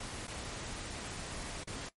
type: noise with dropouts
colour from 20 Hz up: pink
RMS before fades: -42 dBFS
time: 0-1.89 s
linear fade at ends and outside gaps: 5 ms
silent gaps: 0.271-0.278 / 1.637-1.672 s
effects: noise-tail reverb RT60 0.1 s tail -17 dB re dry + MP3 48 kbps